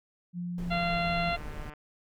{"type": "tone with pitch glide", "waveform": "sine", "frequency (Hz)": [175.8, 169.42], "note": ["F3", "E3"], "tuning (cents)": [12, 48], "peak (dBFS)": -32, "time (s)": [0.33, 1.33], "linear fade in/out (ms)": 50, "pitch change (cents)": -64, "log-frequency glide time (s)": [0.58, 1.04]}
{"type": "noise", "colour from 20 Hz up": "brown", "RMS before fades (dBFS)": -39, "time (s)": [0.58, 1.7], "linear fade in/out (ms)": 2}
{"type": "harmonic tone", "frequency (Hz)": 689, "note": "F5", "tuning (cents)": -24, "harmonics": [1, 2, 3, 4, 5, 6], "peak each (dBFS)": [-30, -35, -36, -36, -42, -42], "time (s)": [0.7, 1.37], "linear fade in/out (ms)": 20}
{"type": "click train", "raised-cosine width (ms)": 0.5, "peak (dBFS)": -32, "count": 152, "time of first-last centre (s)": [0.73, 1.737], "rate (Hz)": 150}
{"effects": []}